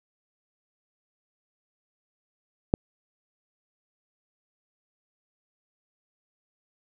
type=click; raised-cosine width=2 ms; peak=-6 dBFS; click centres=2.739 s; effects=none